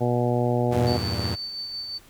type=harmonic tone; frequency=121.6 Hz; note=B2; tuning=26 cents flat; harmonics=1 / 2 / 3 / 4 / 5 / 6 / 7; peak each=-24 / -27 / -28 / -28 / -29 / -31 / -34 dBFS; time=0-0.98 s; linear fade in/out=20 ms
type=chord; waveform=sawtooth; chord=E diminished; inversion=none; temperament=equal with one note detuned; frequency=83.51 / 98 / 116.54 Hz; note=E2 / G2 / Bb2; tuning=+23 / 0 / 0 cents; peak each=-26 dBFS; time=0.71-1.36 s; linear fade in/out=20 ms
type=tone with tremolo; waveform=sine; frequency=4540 Hz; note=C#8; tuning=41 cents sharp; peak=-29 dBFS; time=0.86-1.99 s; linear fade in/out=20 ms; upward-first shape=sine; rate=5.7 Hz; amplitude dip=35%
effects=pink hiss -53 dBFS RMS until 2.09 s